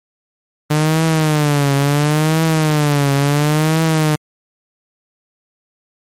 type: tone with vibrato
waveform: sawtooth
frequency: 150 Hz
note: D3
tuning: 37 cents sharp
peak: -8 dBFS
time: 0.7-4.16 s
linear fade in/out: 10 ms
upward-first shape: triangle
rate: 0.72 Hz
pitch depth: 140 cents each way
effects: MP3 64 kbps